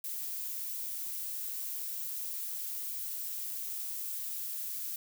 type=noise; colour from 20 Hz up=violet; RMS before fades=-38 dBFS; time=0.04-4.96 s; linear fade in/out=2 ms; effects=none